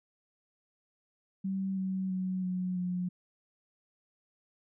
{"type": "tone with pitch steps", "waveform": "sine", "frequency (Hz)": [192.3, 189.11, 185.96, 182.88, 179.84], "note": ["G3", "F#3", "F#3", "F#3", "F#3"], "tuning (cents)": [-33, 38, 9, -20, -49], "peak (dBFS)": -30, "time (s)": [1.44, 3.09], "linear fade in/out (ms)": 10, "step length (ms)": 330, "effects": []}